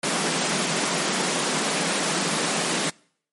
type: high-pass noise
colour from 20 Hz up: pink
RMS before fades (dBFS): -24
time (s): 0.03-2.9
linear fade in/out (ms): 5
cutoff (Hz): 150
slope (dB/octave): 96
effects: noise-tail reverb RT60 0.6 s tail -26 dB re dry + MP3 48 kbps